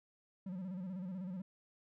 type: tone with vibrato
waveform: triangle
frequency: 185 Hz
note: F#3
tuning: in tune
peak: -38 dBFS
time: 0.46-1.42 s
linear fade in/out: 5 ms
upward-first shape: square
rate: 16 Hz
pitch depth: 76 cents each way
effects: none